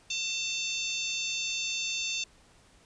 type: harmonic tone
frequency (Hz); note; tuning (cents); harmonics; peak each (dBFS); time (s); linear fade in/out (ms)
895; A5; +29; 3 / 4 / 5 / 6 / 7 / 8; -34 / -35 / -39 / -43 / -38 / -43; 0.1-2.24; 5
effects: pink hiss -60 dBFS RMS until 2.85 s + resampled to 22050 Hz